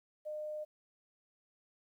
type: tone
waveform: sine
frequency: 608 Hz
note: D#5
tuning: 40 cents flat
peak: -38 dBFS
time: 0.25-0.65 s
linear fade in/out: 20 ms
effects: 12-bit